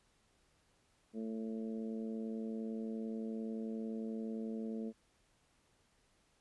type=harmonic tone; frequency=111.4 Hz; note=A2; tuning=22 cents sharp; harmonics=2 / 3 / 4 / 5 / 6; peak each=-39 / -49 / -46 / -54 / -58 dBFS; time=1.13-4.93 s; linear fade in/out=50 ms; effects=pink hiss -73 dBFS RMS until 6.4 s + resampled to 24000 Hz